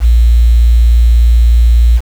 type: tone with quantisation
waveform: sine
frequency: 58.3 Hz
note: A#1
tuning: 1 cent sharp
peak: -3 dBFS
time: 0-2.01 s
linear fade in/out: 50 ms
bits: 5
effects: none